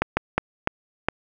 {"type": "slowing click train", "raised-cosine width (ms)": 0.5, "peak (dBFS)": -4, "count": 5, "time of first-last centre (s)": [0.02, 1.086], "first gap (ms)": 150, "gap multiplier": 1.4, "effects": []}